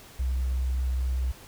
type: tone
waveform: sine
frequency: 63.9 Hz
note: C2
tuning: 40 cents flat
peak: -23 dBFS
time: 0.19-1.32 s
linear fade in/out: 10 ms
effects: tanh soft clip ceiling -20 dBFS + pink hiss -49 dBFS RMS until 1.47 s